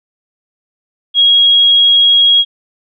sine tone, 3296 Hz, G#7, 14 cents flat, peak -5 dBFS, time 1.14-2.45 s, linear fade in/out 50 ms, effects none

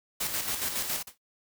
white noise with tremolo, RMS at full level -30 dBFS, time 0.2-1.03 s, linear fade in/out 10 ms, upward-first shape square, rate 7.2 Hz, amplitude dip 45%
white noise with exponential decay, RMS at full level -38 dBFS, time 1.07-1.18 s, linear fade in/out 5 ms, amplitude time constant 22 ms
effects noise-tail reverb RT60 0.1 s tail -21 dB re dry

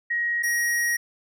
sine / square tone pair in turn, 1890 / 1890 Hz, A#6 / A#6, +23 / +23 cents, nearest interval unison, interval 0 cents, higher neither, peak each -22 dBFS, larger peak neither, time 0.1-0.43 / 0.43-0.97 s, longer second, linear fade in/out 10 ms, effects none

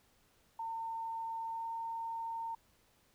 sine tone with pitch glide, 907 to 912.8 Hz, A#5 to A#5, -48 to -37 cents, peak -37 dBFS, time 0.59-2.55 s, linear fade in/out 5 ms, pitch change +11 cents, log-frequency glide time 1.49-1.66 s, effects pink hiss -70 dBFS RMS until 3.14 s

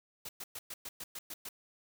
white noise bursts, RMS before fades -43 dBFS, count 9, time 0.25-1.49 s, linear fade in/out 5 ms, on 40 ms, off 110 ms, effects none

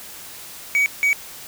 triangle tone bursts at uneven times, 2261 Hz, C#7, 34 cents sharp, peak -13 dBFS, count 2, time 0.75-0.86 / 1.03-1.13 s, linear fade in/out 0 ms, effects white hiss -38 dBFS RMS until 1.47 s

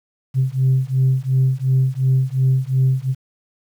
sine beating tone pair, 130 / 132.8 Hz, C3 / C3, -11 / +26 cents, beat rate 2.8 Hz, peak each -16 dBFS, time 0.34-3.15 s, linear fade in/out 50 ms, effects tanh soft clip ceiling -9 dBFS + 8-bit

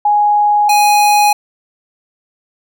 sine / square tone pair in turn, 830.6 / 830.6 Hz, G#5 / G#5, 0 / 0 cents, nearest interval unison, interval 0 cents, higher neither, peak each -8 dBFS, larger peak neither, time 0.05-0.69 / 0.69-1.33 s, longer neither, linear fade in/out 5 ms, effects none

